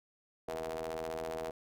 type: ring-modulated tone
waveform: sawtooth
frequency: 81.2 Hz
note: E2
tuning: 26 cents flat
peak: -30 dBFS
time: 0.48-1.51 s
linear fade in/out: 5 ms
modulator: 561 Hz
effects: none